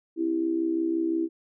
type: tone with amplitude modulation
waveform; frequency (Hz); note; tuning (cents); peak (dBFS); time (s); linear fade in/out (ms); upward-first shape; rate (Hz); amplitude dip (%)
sine; 329.6; E4; 0; -20; 0.16-1.29; 50; sine; 65.8; 70
effects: none